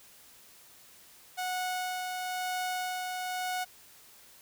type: tone with tremolo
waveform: sawtooth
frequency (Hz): 734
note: F#5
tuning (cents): -14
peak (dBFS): -27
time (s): 1.37-3.65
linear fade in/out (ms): 20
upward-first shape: sine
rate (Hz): 1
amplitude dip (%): 30
effects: white hiss -56 dBFS RMS until 4.41 s